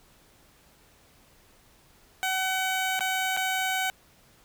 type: tone with dropouts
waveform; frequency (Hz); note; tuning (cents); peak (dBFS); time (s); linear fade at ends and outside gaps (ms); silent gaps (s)
15% pulse; 755; F#5; +35; -19; 2.23-3.9; 0; 2.992-3.007 / 3.366-3.372
effects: pink hiss -59 dBFS RMS until 4.44 s